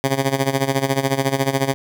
10% pulse tone with tremolo, 135.8 Hz, C#3, 35 cents flat, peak -6 dBFS, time 0.04-1.74 s, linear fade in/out 0 ms, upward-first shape sine, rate 14 Hz, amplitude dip 80%, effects none

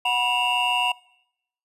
triangle tone cluster, 736 / 975 / 2716 / 2843 Hz, F#5 / B5 / F7 / F7, -9 / -23 / -49 / +30 cents, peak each -24 dBFS, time 0.05-0.92 s, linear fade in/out 5 ms, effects noise-tail reverb RT60 0.8 s tail -23 dB re dry + resampled to 32000 Hz

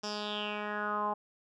10% pulse tone with low-pass filter sweep, 208.9 Hz, G#3, 10 cents sharp, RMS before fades -35 dBFS, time 0.03-1.14 s, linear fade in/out 10 ms, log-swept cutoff 5700 to 910 Hz, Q 5.6, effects none

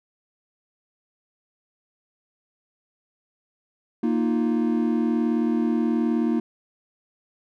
triangle chord, Bb suspended fourth, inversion none, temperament just, 233.1 / 310.8 / 349.6 Hz, Bb3 / Eb4 / F4, 0 / -2 / +2 cents, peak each -20 / -23 / -26 dBFS, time 4.03-6.4 s, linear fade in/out 5 ms, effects none

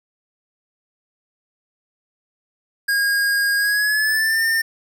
square tone with pitch glide, 1629 to 1807.5 Hz, G#6 to A6, -34 to +46 cents, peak -17 dBFS, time 2.88-4.62 s, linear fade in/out 10 ms, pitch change +180 cents, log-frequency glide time 3.56-4.43 s, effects none

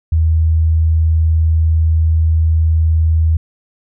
sine tone, 80.3 Hz, E2, 45 cents flat, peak -9 dBFS, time 0.12-3.37 s, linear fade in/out 5 ms, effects none

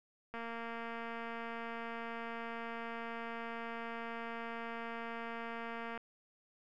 click train, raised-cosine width 0.5 ms, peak -29 dBFS, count 1303, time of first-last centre 0.34-5.976 s, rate 231 Hz, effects none

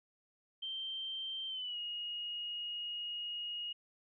sine tone with pitch glide, 3136 to 2876 Hz, G7 to F#7, 0 to -50 cents, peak -38 dBFS, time 0.62-3.73 s, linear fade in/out 10 ms, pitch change -150 cents, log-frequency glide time 1.48-1.78 s, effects none

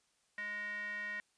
square tone with band-pass filter, 207.7 Hz, G#3, in tune, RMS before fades -41 dBFS, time 0.38-1.2 s, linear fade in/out 0 ms, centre 1900 Hz, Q 9.4, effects white hiss -75 dBFS RMS until 1.37 s + resampled to 22050 Hz

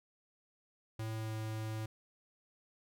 square tone with pitch glide, 110.7 to 109.62 Hz, A2 to A2, +11 to -6 cents, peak -38 dBFS, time 0.99-1.86 s, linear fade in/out 5 ms, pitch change -17 cents, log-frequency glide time 1.13-1.35 s, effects none

